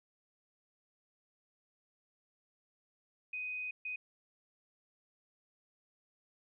sine tone bursts at uneven times, 2500 Hz, D#7, 8 cents sharp, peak -37 dBFS, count 2, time 3.33-3.71 / 3.85-3.96 s, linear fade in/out 5 ms, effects none

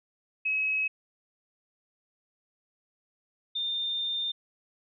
sine tone pair in turn, 2560 / 3613 Hz, D#7 / A7, +49 / +45 cents, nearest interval tritone, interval 596 cents, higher second, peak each -25 / -28 dBFS, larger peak first, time 0.45-0.88 / 3.55-4.32 s, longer second, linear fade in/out 10 ms, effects none

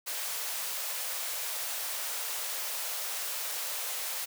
white high-pass noise, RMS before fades -35 dBFS, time 0.06-4.26 s, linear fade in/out 20 ms, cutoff 460 Hz, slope 48 dB/octave, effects none

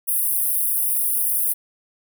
pink high-pass noise, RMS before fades -21 dBFS, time 0.07-1.54 s, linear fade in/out 20 ms, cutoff 9500 Hz, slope 96 dB/octave, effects none

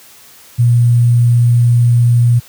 sine tone with sample-and-hold, 119.6 Hz, A#2, 45 cents sharp, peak -6 dBFS, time 0.58-2.4 s, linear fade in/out 20 ms, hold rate 8820 Hz, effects white hiss -41 dBFS RMS until 2.48 s + high-pass 60 Hz 12 dB/octave

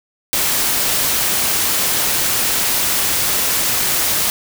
white noise, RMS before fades -17 dBFS, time 0.33-4.3 s, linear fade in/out 0 ms, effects none

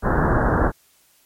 pink low-pass noise, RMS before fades -18 dBFS, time 0.02-0.72 s, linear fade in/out 50 ms, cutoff 1700 Hz, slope 96 dB/octave, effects white hiss -58 dBFS RMS until 1.25 s + MP3 64 kbps

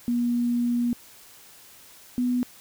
sine tone pair in turn, 240 / 247.2 Hz, B3 / B3, -49 / +2 cents, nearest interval minor second, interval 51 cents, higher second, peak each -21 dBFS, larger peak neither, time 0.08-0.93 / 2.18-2.43 s, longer first, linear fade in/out 0 ms, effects white hiss -50 dBFS RMS until 2.6 s

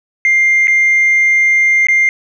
sine tone with dropouts, 2100 Hz, C7, 6 cents sharp, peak -6 dBFS, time 0.25-2.09 s, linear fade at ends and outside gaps 1 ms, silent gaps 0.672-0.68 / 1.869-1.885 s, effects tanh soft clip ceiling -5 dBFS

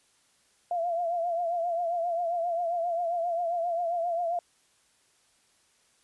sine tone with vibrato, 686 Hz, F5, 31 cents flat, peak -26 dBFS, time 0.71-4.39 s, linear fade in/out 2 ms, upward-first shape triangle, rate 7.5 Hz, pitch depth 79 cents each way, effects white hiss -66 dBFS RMS until 6.03 s + resampled to 24000 Hz

